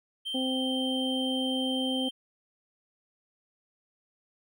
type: tone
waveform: triangle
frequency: 3136 Hz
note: G7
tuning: in tune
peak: -30 dBFS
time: 0.25-2.11 s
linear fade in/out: 20 ms
type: harmonic tone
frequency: 260 Hz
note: C4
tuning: 11 cents flat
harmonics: 1 / 2 / 3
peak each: -29 / -35 / -41 dBFS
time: 0.34-2.09 s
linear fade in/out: 10 ms
effects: none